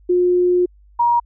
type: tone pair in turn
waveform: sine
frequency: 357.7 / 949.4 Hz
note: F4 / A#5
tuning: +41 / +31 cents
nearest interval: octave + perfect fourth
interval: 1690 cents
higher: second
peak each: -12 dBFS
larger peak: neither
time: 0.09-0.66 / 0.99-1.2 s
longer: first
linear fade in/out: 10 ms
effects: added 50 Hz sine -46 dBFS peak until 1.25 s